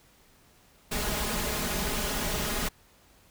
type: noise with comb filter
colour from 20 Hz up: pink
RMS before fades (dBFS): -30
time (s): 0.91-2.69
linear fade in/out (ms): 10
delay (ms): 4.8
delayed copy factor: +0.6
effects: pink hiss -60 dBFS RMS until 3.3 s